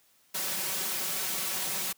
white noise with comb filter, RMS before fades -32 dBFS, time 0.34-1.93 s, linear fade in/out 10 ms, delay 5.3 ms, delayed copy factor +0.95, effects white hiss -65 dBFS RMS until 1.97 s + high-pass 80 Hz 12 dB/octave

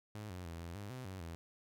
sawtooth tone with pitch steps, 105.7 / 90.6 / 83.3 / 84.9 / 101.5 / 128 / 94.7 / 83.3 Hz, G#2 / F#2 / E2 / F2 / G#2 / C3 / F#2 / E2, +31 / -36 / +19 / -48 / -39 / -38 / +41 / +19 cents, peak -40 dBFS, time 0.15-1.35 s, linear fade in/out 0 ms, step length 150 ms, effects none

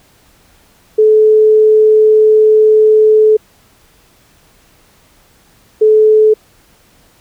sine tone bursts at uneven times, 431.9 Hz, A4, 32 cents flat, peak -4 dBFS, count 2, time 0.98-3.37 / 5.81-6.34 s, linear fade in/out 10 ms, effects pink hiss -49 dBFS RMS until 7.2 s

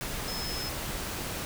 sine tone in noise, 5180 Hz, E8, 31 cents flat, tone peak -36 dBFS, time 0.28-0.69 s, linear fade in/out 0 ms, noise pink, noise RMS -35 dBFS, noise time 0.01-1.45 s, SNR -4 dB, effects none

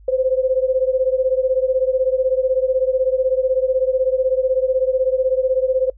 sine beating tone pair, 513 / 529 Hz, C5 / C5, -34 / +19 cents, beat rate 16 Hz, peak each -17 / -19 dBFS, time 0.08-5.9 s, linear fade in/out 5 ms, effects noise-tail reverb RT60 0.1 s tail -24 dB re dry + added 50 Hz sine -42 dBFS peak until 5.97 s

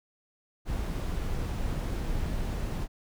brown noise, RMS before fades -31 dBFS, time 0.65-2.88 s, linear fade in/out 50 ms, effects none

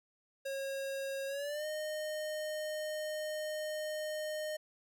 square tone with pitch glide, 544 to 614.2 Hz, C#5 to D#5, -33 to -23 cents, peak -37 dBFS, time 0.45-4.57 s, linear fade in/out 10 ms, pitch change +210 cents, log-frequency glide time 1.27-1.66 s, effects none

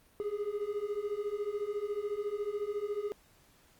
triangle beating tone pair, 404.7 / 418.7 Hz, G#4 / G#4, -45 / +14 cents, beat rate 14 Hz, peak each -35 / -33 dBFS, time 0.2-3.12 s, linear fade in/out 0 ms, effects pink hiss -64 dBFS RMS until 3.79 s + Opus 32 kbps

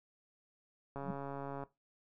click train, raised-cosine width 1 ms, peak -29 dBFS, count 95, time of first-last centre 0.96-1.636 s, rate 139 Hz
sine tone with exponential growth, 182.7 Hz, F#3, 22 cents flat, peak -31 dBFS, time 1-1.11 s, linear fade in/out 5 ms, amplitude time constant 23 ms
effects noise-tail reverb RT60 0.2 s tail -17 dB re dry

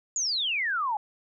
sine exponential sweep, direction down, 7040 to 809 Hz, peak -25 dBFS, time 0.16-0.97 s, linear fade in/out 2 ms, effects none

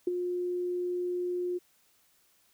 sine tone with ADSR envelope, 356.7 Hz, F4, 37 cents sharp, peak -22 dBFS, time 0.07-1.59 s, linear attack 5 ms, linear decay 17 ms, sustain -7 dB, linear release 22 ms, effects white hiss -67 dBFS RMS until 2.53 s

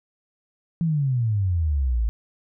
sine exponential sweep, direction down, 171.8 to 52.8 Hz, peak -19 dBFS, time 0.81-2.09 s, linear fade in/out 0 ms, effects none

